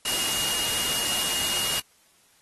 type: tone in noise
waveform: sine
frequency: 2858 Hz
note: F7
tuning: 39 cents sharp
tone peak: -30 dBFS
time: 0.05-1.8 s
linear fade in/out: 5 ms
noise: white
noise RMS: -27 dBFS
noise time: 0.05-1.8 s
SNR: -6 dB
effects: white hiss -61 dBFS RMS until 2.41 s + AAC 32 kbps